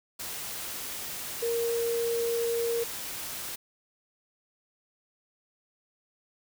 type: tone in noise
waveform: sine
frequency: 466.2 Hz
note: A#4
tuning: in tune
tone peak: -26 dBFS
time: 1.42-2.84 s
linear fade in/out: 10 ms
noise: white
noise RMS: -37 dBFS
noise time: 0.19-3.56 s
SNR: +8 dB
effects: none